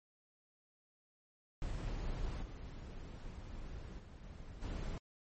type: noise with level steps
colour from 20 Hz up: brown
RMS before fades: -40 / -47 / -52 / -50 / -40 dBFS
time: 1.62-4.98 s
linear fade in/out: 0 ms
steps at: 2.41 / 3.98 / 4.22 / 4.61 s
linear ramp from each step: 20 ms
effects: MP3 32 kbps